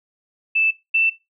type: tone pair in turn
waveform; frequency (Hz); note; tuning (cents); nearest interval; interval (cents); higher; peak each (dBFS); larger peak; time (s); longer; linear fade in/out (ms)
sine; 2637 / 2666; E7 / E7; 0 / +19; unison; 19; second; -15 / -14; second; 0.55-0.71 / 0.94-1.1; neither; 10
effects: noise-tail reverb RT60 0.2 s tail -17 dB re dry